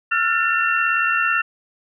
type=tone cluster; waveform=sine; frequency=1347 / 1425 / 1786 / 2725 Hz; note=E6 / F6 / A6 / F7; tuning=+37 / +34 / +25 / -43 cents; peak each=-22 dBFS; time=0.11-1.42 s; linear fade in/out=10 ms; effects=none